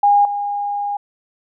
sine tone with level steps, 815 Hz, G#5, 33 cents flat, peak -9 / -19 dBFS, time 0.03-0.97 s, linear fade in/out 5 ms, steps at 0.25 s, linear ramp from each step 2 ms, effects none

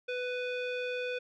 square tone with low-pass filter, 497 Hz, B4, 11 cents sharp, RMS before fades -35 dBFS, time 0.08-1.19 s, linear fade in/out 10 ms, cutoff 2900 Hz, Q 3.2, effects none

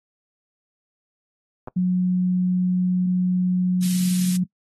clicks, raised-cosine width 1 ms, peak -20 dBFS, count 2, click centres 1.675 / 1.683 s
sine tone, 181.9 Hz, F#3, 29 cents flat, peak -17 dBFS, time 1.76-4.44 s, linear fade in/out 10 ms
white high-pass noise, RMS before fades -31 dBFS, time 3.82-4.37 s, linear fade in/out 10 ms, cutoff 3000 Hz, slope 12 dB/octave
effects noise-tail reverb RT60 0.1 s tail -21 dB re dry + AAC 32 kbps

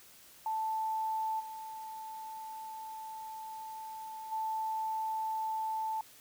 sine tone with level steps, 880 Hz, A5, in tune, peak -31 / -41 / -32 dBFS, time 0.46-6.01 s, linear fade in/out 2 ms, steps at 1.39 / 4.31 s, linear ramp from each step 20 ms, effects white hiss -57 dBFS RMS until 6.2 s

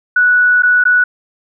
sine tone with dropouts, 1474 Hz, F#6, 7 cents flat, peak -7 dBFS, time 0.16-1.04 s, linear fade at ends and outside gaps 5 ms, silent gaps 0.623-0.632 / 0.839-0.852 s, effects none

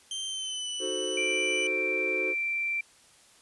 sawtooth tone with pitch glide, 3136 to 2977 Hz, G7 to F#7, 0 to +10 cents, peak -29 dBFS, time 0.11-1.67 s, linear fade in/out 2 ms, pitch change -90 cents, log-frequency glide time 0.26-0.69 s
triangle chord, D# diminished seventh, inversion none, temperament equal, 311.1 / 370 / 440 / 523.3 Hz, D#4 / F#4 / A4 / C5, 0 / 0 / 0 / 0 cents, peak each -38 / -32 / -35 / -34 dBFS, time 0.79-2.35 s, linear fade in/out 50 ms
sine tone, 2349 Hz, D7, in tune, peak -27 dBFS, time 1.17-2.81 s, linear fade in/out 5 ms
effects white hiss -58 dBFS RMS until 3.41 s + resampled to 24000 Hz

